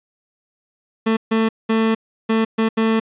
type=tone bursts at uneven times; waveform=30% pulse; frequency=223 Hz; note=A3; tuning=23 cents sharp; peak=-12 dBFS; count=6; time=1.06-1.17 / 1.31-1.49 / 1.69-1.95 / 2.29-2.45 / 2.58-2.69 / 2.77-3 s; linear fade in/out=10 ms; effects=resampled to 8000 Hz + 9-bit

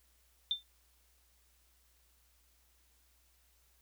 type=tone with exponential decay; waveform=sine; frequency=3572 Hz; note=A7; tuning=25 cents sharp; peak=-26 dBFS; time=0.51-0.63 s; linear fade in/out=1 ms; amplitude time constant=26 ms; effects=added 60 Hz sine -70 dBFS peak until 3.81 s + white hiss -71 dBFS RMS until 3.81 s

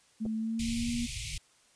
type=tone with pitch glide; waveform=sine; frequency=220 to 237.2 Hz; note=A3 to A#3; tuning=0 to +30 cents; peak=-30 dBFS; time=0.2-1.07 s; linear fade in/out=20 ms; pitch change=+130 cents; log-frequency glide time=0.35-0.89 s
type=clicks; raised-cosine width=2 ms; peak=-28 dBFS; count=2; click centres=0.254 / 0.262 s
type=band-stop noise; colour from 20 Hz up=pink; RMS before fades=-37 dBFS; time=0.59-1.38 s; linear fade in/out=5 ms; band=150 to 2100 Hz; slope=96 dB/octave
effects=white hiss -64 dBFS RMS until 1.75 s + resampled to 22050 Hz

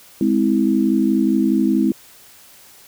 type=chord; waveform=sine; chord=Ab augmented; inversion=none; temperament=just; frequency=207.7 / 259.6 / 324.5 Hz; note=Ab3 / C4 / E4; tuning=0 / -13 / -27 cents; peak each=-18 dBFS; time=0.21-1.92 s; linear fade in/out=2 ms; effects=white hiss -46 dBFS RMS until 2.87 s

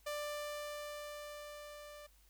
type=tone with level ramp; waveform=sawtooth; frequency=591 Hz; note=D5; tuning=11 cents sharp; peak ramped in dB=-34 to -47 dBFS; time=0.06-2.07 s; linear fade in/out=10 ms; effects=added 50 Hz sine -65 dBFS peak until 2.29 s + white hiss -70 dBFS RMS until 2.29 s

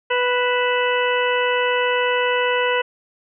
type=harmonic tone with a mistuned harmonic; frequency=493.9 Hz; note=B4; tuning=in tune; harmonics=1 / 2 / 3 / 4 / 5 / 6; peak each=-20 / -23 / -25 / -26 / -27 / -28 dBFS; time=0.1-2.82 s; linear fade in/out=10 ms; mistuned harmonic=5; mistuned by=+100 cents; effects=none

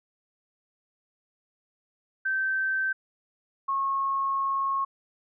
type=tone pair in turn; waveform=sine; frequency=1551 / 1090.5 Hz; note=G6 / C#6; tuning=-19 / -29 cents; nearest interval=tritone; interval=610 cents; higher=first; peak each=-24 dBFS; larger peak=neither; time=2.25-2.93 / 3.68-4.85 s; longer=second; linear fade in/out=10 ms; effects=none

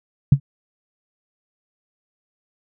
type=tone with exponential decay; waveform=sine; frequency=138.59 Hz; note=C#3; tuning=in tune; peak=-3 dBFS; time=0.32-0.4 s; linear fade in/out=5 ms; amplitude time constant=16 ms; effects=none

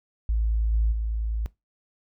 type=tone with level steps; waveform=sine; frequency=55 Hz; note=A1; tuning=in tune; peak=-20 / -18 / -24 dBFS; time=0.29-1.46 s; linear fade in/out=0 ms; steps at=0.72 / 0.91 s; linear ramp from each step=20 ms; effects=noise-tail reverb RT60 0.2 s tail -20 dB re dry + tanh soft clip ceiling -14 dBFS

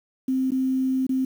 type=tone with dropouts; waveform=sine; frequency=261.6 Hz; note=C4; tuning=in tune; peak=-20 dBFS; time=0.28-1.25 s; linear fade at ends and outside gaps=5 ms; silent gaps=0.507-0.518 / 1.068-1.092 s; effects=8-bit

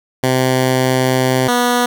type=tone pair in turn; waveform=10% pulse; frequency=129.2 / 243.9 Hz; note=C3 / B3; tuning=-21 / -21 cents; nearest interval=major seventh; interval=1100 cents; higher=second; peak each=-4 dBFS; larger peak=neither; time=0.23-1.48 / 1.48-1.86 s; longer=first; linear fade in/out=5 ms; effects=none

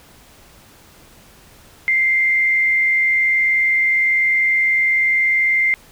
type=tone with frequency modulation; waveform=sine; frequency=2093 Hz; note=C7; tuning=in tune; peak=-13 dBFS; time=1.88-5.74 s; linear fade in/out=0 ms; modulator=80.6 Hz; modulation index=0.46; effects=pink hiss -47 dBFS RMS until 5.91 s

